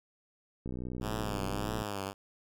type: click train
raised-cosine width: 3 ms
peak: -26 dBFS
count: 73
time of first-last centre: 0.66-1.819 s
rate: 62.1 Hz
type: tone with vibrato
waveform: 5% pulse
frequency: 102.6 Hz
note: G#2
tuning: 21 cents flat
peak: -24 dBFS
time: 1.01-2.14 s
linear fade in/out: 50 ms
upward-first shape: triangle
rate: 1.7 Hz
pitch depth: 110 cents each way
effects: none